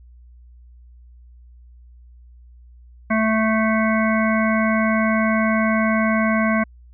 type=harmonic tone; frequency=220 Hz; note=A3; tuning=in tune; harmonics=1 / 3 / 5 / 7 / 9 / 10; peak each=-18 / -23 / -25 / -26 / -28 / -28 dBFS; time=3.1-6.64 s; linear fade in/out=10 ms; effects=added 60 Hz sine -43 dBFS peak until 6.93 s